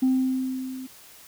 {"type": "tone with level ramp", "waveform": "sine", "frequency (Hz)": 259.9, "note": "C4", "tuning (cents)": -11, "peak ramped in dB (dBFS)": [-15, -34], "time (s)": [0.02, 0.87], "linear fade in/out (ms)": 10, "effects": ["tanh soft clip ceiling -15 dBFS", "white hiss -49 dBFS RMS until 1.27 s"]}